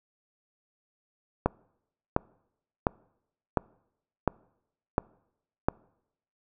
click train, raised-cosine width 1 ms, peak -8 dBFS, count 7, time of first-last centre 1.46-5.685 s, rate 1.42 Hz, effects noise-tail reverb RT60 0.8 s tail -26 dB re dry

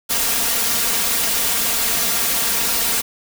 white noise with comb filter, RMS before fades -19 dBFS, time 0.09-3.02 s, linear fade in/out 20 ms, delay 4.3 ms, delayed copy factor +0.7, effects none

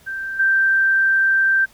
sine tone with level steps, 1568 Hz, G6, in tune, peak -24 / -13 dBFS, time 0.06-1.66 s, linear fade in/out 20 ms, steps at 0.39 s, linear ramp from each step 10 ms, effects pink hiss -51 dBFS RMS until 1.73 s

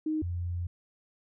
sine tone pair in turn, 311.1 / 87.48 Hz, D#4 / F2, 0 / +3 cents, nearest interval octave + minor seventh, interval 2197 cents, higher first, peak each -27 / -30 dBFS, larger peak first, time 0.06-0.22 / 0.22-0.67 s, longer second, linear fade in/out 5 ms, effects none

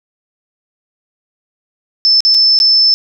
sine tone with dropouts, 5274 Hz, E8, in tune, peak -6 dBFS, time 2.05-2.94 s, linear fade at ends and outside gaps 0 ms, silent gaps 2.205-2.25 / 2.343-2.347 / 2.589-2.601 s, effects none

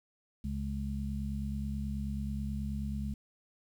harmonic tone, 69.3 Hz, C#2, in tune, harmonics 1 / 2 / 3, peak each -36 / -40 / -37 dBFS, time 0.44-3.14 s, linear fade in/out 5 ms, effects 10-bit

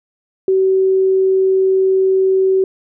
sine tone, 380.5 Hz, F#4, 48 cents sharp, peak -10 dBFS, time 0.48-2.64 s, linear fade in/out 2 ms, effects none

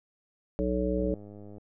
harmonic tone, 62 Hz, B1, 7 cents sharp, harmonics 1 / 3 / 5 / 7 / 9, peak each -32 / -32 / -32 / -32 / -32 dBFS, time 0.59-1.14 s, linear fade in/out 0 ms
click train, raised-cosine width 2 ms, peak -34 dBFS, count 63, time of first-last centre 0.98-1.582 s, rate 103 Hz
effects none

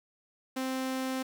sawtooth tone, 261.3 Hz, C4, 2 cents flat, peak -27 dBFS, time 0.56-1.23 s, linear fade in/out 10 ms, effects 9-bit

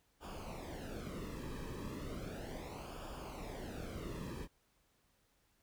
brown noise with flanger, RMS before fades -45 dBFS, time 0.2-4.48 s, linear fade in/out 50 ms, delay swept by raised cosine 0.49 to 1.43 ms, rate 0.35 Hz, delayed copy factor -0.75, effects pink hiss -75 dBFS RMS until 5.62 s

